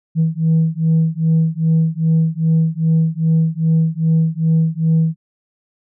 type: beating tone pair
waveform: sine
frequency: 160.4 / 162.9 Hz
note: E3 / E3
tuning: -47 / -20 cents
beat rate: 2.5 Hz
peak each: -14 dBFS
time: 0.15-5.16 s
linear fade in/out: 50 ms
effects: tanh soft clip ceiling -8 dBFS